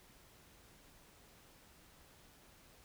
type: silence
effects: pink hiss -63 dBFS RMS until 2.84 s